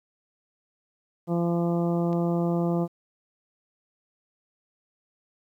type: harmonic tone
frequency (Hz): 171.2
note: F3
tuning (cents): -34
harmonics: 1 / 2 / 3 / 4 / 5 / 6 / 7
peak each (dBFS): -24 / -28 / -32 / -34 / -40 / -43 / -43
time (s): 1.27-2.88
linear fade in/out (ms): 50
type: click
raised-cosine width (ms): 0.2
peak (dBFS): -30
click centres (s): 2.13
effects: 10-bit